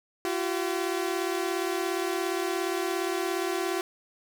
sawtooth tone pair together, 342.5 / 379.7 Hz, F4 / F#4, -34 / +45 cents, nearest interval major second, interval 179 cents, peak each -26 dBFS, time 0.25-3.81 s, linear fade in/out 0 ms, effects none

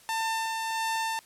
sawtooth tone with tremolo, 896 Hz, A5, 31 cents sharp, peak -23 dBFS, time 0.09-1.19 s, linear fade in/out 0 ms, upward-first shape sine, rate 1.5 Hz, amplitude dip 30%, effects white hiss -56 dBFS RMS until 1.25 s + low-pass 12000 Hz 12 dB/octave

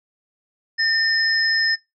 sine tone pair together, 1808 / 5132 Hz, A6 / E8, +47 / -47 cents, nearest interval octave + tritone, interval 1806 cents, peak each -19 / -21 dBFS, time 0.78-1.76 s, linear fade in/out 20 ms, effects noise-tail reverb RT60 0.2 s tail -22 dB re dry

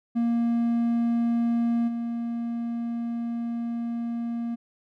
triangle tone with level steps, 234.1 Hz, A#3, 8 cents sharp, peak -19 / -25 dBFS, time 0.15-4.56 s, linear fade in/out 20 ms, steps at 1.87 s, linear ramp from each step 20 ms, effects none

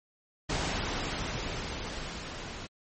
pink noise with level ramp, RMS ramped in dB -30 to -41 dBFS, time 0.49-2.67 s, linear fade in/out 10 ms, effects low-pass 7000 Hz 12 dB/octave + MP3 32 kbps

